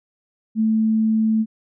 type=tone; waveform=sine; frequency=220 Hz; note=A3; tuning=in tune; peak=-15 dBFS; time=0.55-1.46 s; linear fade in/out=50 ms; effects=none